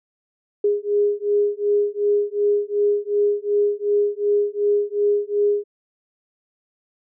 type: beating tone pair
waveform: sine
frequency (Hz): 410.1 / 412.8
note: G#4 / G#4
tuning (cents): -22 / -10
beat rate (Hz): 2.7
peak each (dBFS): -20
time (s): 0.64-5.64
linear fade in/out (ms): 5
effects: none